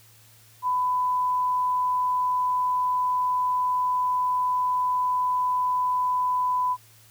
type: tone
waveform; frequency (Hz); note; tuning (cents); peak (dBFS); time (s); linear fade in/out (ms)
sine; 1000; B5; +21; -21; 0.62-6.77; 50
effects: added 111 Hz sine -56 dBFS peak until 7.1 s + white hiss -55 dBFS RMS until 7.1 s